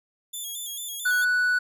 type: tone with vibrato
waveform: 10% pulse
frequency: 3410 Hz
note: G#7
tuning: 45 cents sharp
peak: -25 dBFS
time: 0.33-1.25 s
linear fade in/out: 10 ms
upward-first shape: square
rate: 4.5 Hz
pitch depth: 56 cents each way
type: tone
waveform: triangle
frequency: 1480 Hz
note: F#6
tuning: in tune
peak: -18 dBFS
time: 1.05-1.59 s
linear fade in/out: 10 ms
effects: none